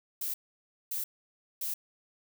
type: noise bursts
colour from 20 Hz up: violet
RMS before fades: -34 dBFS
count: 3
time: 0.21-1.74 s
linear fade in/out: 5 ms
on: 130 ms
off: 570 ms
effects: none